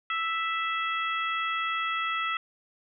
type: harmonic tone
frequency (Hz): 659.3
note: E5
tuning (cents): 0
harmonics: 2 / 3 / 4 / 5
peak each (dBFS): -29 / -33 / -35 / -37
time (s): 0.1-2.37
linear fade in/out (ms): 2
effects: none